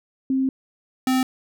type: tone pair in turn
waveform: sine / square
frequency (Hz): 264.8 / 258.8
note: C4 / C4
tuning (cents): +21 / -19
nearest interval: unison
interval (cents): 40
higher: first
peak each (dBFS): -18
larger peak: neither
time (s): 0.3-0.49 / 1.07-1.23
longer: first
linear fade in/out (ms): 2
effects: none